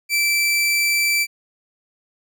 sawtooth tone, 2331 Hz, D7, 14 cents flat, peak -13 dBFS, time 0.09-1.27 s, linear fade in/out 50 ms, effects none

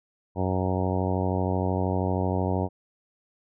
harmonic tone, 92.9 Hz, F#2, 7 cents sharp, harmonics 1 / 2 / 3 / 4 / 5 / 6 / 7 / 8 / 9 / 10, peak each -27 / -30 / -32 / -33 / -34 / -35 / -35 / -36 / -37 / -37 dBFS, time 0.35-2.69 s, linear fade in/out 50 ms, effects none

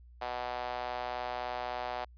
sawtooth tone with high-pass filter, 123.47 Hz, B2, in tune, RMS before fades -37 dBFS, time 0.21-2.05 s, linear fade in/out 10 ms, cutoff 720 Hz, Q 3.2, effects added 60 Hz sine -52 dBFS peak until 2.17 s + resampled to 11025 Hz

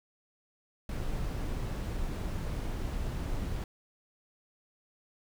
brown noise, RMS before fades -34 dBFS, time 0.89-3.64 s, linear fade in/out 2 ms, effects none

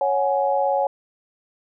sine chord, C# suspended fourth, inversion none, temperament equal with one note detuned, 554.4 / 740 / 837.4 Hz, C#5 / F#5 / G#5, 0 / 0 / +14 cents, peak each -21 / -24 / -22 dBFS, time 0.01-0.87 s, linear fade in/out 2 ms, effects none

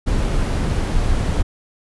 brown noise, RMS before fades -18 dBFS, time 0.06-1.43 s, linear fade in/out 20 ms, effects resampled to 24000 Hz

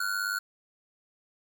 square ring-modulated tone, 1441 Hz, F#6, 46 cents flat, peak -26 dBFS, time 0-0.39 s, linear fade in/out 5 ms, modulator 49.3 Hz, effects 10-bit

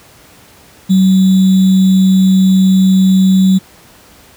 sine tone with sample-and-hold, 189.2 Hz, F#3, 39 cents sharp, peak -5 dBFS, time 0.89-3.59 s, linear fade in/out 20 ms, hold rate 3675 Hz, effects pink hiss -42 dBFS RMS until 4.36 s + high-pass 60 Hz 12 dB/octave

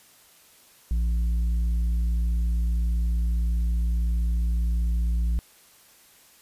sine tone with tanh clipping, 57.6 Hz, A#1, 20 cents flat, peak -22 dBFS, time 0.91-5.39 s, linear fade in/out 0 ms, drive 5 dB, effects white hiss -55 dBFS RMS until 6.41 s + resampled to 32000 Hz

